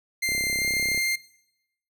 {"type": "tone with pitch glide", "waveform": "sawtooth", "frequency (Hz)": [2093, 2105], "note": ["C7", "C7"], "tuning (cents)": [0, 10], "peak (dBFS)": -20, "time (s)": [0.22, 1.16], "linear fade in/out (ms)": 10, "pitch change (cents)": 10, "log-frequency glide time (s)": [0.57, 0.69]}
{"type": "click train", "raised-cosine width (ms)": 2, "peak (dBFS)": -24, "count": 24, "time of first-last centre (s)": [0.29, 0.977], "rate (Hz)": 33.5}
{"effects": ["noise-tail reverb RT60 0.8 s tail -19 dB re dry"]}